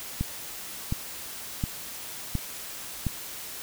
click train, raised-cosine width 5 ms, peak -14 dBFS, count 5, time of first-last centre 0.21-3.067 s, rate 1.4 Hz, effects white hiss -39 dBFS RMS until 3.62 s

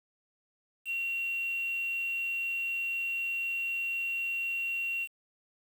sine tone with quantisation, 2742 Hz, F7, 32 cents flat, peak -30 dBFS, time 0.85-5.08 s, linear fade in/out 50 ms, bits 8, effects none

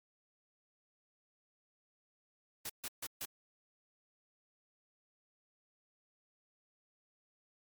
white noise bursts, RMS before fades -41 dBFS, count 4, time 2.65-3.254 s, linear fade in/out 5 ms, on 46 ms, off 140 ms, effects MP3 96 kbps

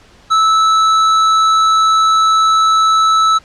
sine tone with tanh clipping, 1309 Hz, E6, 13 cents flat, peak -10 dBFS, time 0.3-3.39 s, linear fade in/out 20 ms, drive 14 dB, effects pink hiss -45 dBFS RMS until 3.44 s + low-pass 6000 Hz 12 dB/octave

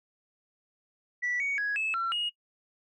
sine tone with pitch steps, 1959 / 2238 / 1665 / 2605 / 1355 / 2875 Hz, B6 / C#7 / G#6 / E7 / E6 / F7, -15 / +16 / +4 / -21 / +47 / +50 cents, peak -26 dBFS, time 1.22-2.3 s, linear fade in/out 20 ms, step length 180 ms, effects noise-tail reverb RT60 0.1 s tail -22 dB re dry + tanh soft clip ceiling -24 dBFS

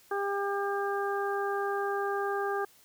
harmonic tone, 400.1 Hz, G4, 35 cents sharp, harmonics 1 / 2 / 3 / 4, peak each -31 / -34 / -36 / -37 dBFS, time 0.11-2.65 s, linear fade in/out 5 ms, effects white hiss -60 dBFS RMS until 2.84 s

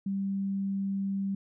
sine tone, 196 Hz, G3, in tune, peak -28 dBFS, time 0.06-1.35 s, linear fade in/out 5 ms, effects none

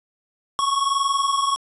square tone pair together, 1100 / 1121.2 Hz, C#6 / C#6, -14 / +19 cents, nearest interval unison, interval 33 cents, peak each -21 / -25 dBFS, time 0.59-1.56 s, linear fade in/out 0 ms, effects resampled to 24000 Hz + 9-bit

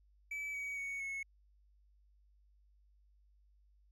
triangle tone with pitch steps, 2300 / 2263 / 2227 / 2191 Hz, D7 / C#7 / C#7 / C#7, -37 / +35 / +7 / -21 cents, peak -37 dBFS, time 0.31-1.23 s, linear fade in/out 5 ms, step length 230 ms, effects added 50 Hz sine -65 dBFS peak until 3.91 s

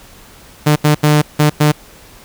sawtooth tone bursts at uneven times, 149.9 Hz, D3, 36 cents sharp, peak -4 dBFS, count 5, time 0.66-0.76 / 0.84-0.95 / 1.03-1.22 / 1.39-1.5 / 1.6-1.72 s, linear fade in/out 10 ms, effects pink hiss -41 dBFS RMS until 2.24 s

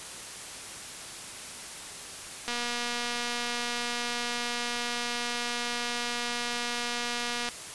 click train, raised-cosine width 0.2 ms, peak -15 dBFS, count 1203, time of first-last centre 2.48-7.488 s, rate 240 Hz, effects white hiss -41 dBFS RMS until 7.74 s + resampled to 24000 Hz

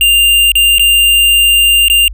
square tone with dropouts, 2794 Hz, F7, in tune, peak -6 dBFS, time 0.01-2.08 s, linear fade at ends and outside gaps 1 ms, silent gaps 0.518-0.554 / 0.783-0.795 / 1.883-1.899 s, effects added 50 Hz sine -22 dBFS peak until 2.13 s

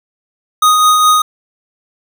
square tone with tremolo, 1244.5 Hz, D#6, in tune, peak -6 dBFS, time 0.62-1.22 s, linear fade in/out 5 ms, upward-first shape triangle, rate 4.8 Hz, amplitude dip 35%, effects none

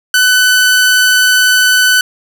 sawtooth tone, 1502 Hz, F#6, 26 cents sharp, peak -3 dBFS, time 0.14-2.01 s, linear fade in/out 2 ms, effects none

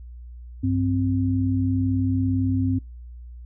sine tone pair together, 97.93 / 261.6 Hz, G2 / C4, -1 / 0 cents, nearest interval octave + perfect fourth, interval 1701 cents, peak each -22 dBFS, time 0.63-2.79 s, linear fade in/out 10 ms, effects noise-tail reverb RT60 0.2 s tail -24 dB re dry + added 60 Hz sine -37 dBFS peak until 3.45 s

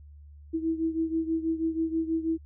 sine beating tone pair, 323.1 / 329.3 Hz, E4 / E4, -35 / -2 cents, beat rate 6.2 Hz, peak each -27 / -31 dBFS, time 0.53-2.38 s, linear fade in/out 20 ms, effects added 73 Hz sine -46 dBFS peak until 2.45 s

